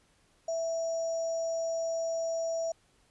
sine tone with sample-and-hold, 659.3 Hz, E5, in tune, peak -29 dBFS, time 0.48-2.72 s, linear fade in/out 5 ms, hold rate 6300 Hz, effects pink hiss -67 dBFS RMS until 3.1 s + resampled to 24000 Hz

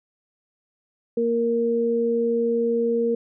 sine tone pair together, 233.1 / 466.2 Hz, A#3 / A#4, 0 / 0 cents, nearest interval octave, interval 1200 cents, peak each -25 / -20 dBFS, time 1.17-3.15 s, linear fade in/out 5 ms, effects none

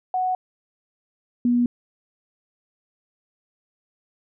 sine tone pair in turn, 740 / 242.1 Hz, F#5 / B3, 0 / -34 cents, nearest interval octave + perfect fifth, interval 1934 cents, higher first, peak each -20 / -16 dBFS, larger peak second, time 0.14-0.35 / 1.45-1.66 s, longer neither, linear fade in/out 2 ms, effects none

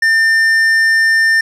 sine tone with tanh clipping, 1800 Hz, A6, 39 cents sharp, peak -10 dBFS, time 0.02-1.41 s, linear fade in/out 5 ms, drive 9 dB, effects none

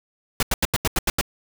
pink noise bursts, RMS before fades -20 dBFS, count 8, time 0.4-1.212 s, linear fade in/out 2 ms, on 28 ms, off 84 ms, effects none

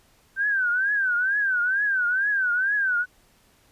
sine tone with vibrato, 1548 Hz, G6, 22 cents flat, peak -20 dBFS, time 0.36-3.06 s, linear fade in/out 50 ms, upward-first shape triangle, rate 2.2 Hz, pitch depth 170 cents each way, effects pink hiss -60 dBFS RMS until 3.71 s + resampled to 32000 Hz

